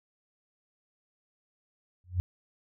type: tone with exponential growth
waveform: sine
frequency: 90 Hz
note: F#2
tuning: 47 cents flat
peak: -21 dBFS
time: 2.04-2.2 s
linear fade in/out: 0 ms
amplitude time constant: 33 ms
effects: none